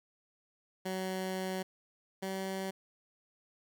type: tone pair in turn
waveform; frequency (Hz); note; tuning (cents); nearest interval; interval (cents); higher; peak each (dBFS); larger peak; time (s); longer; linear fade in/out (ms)
15% pulse; 187.6 / 191.32; F#3 / G3; +24 / -42; unison; 34; second; -28 / -29; first; 0.85-1.63 / 2.22-2.71; first; 10
effects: none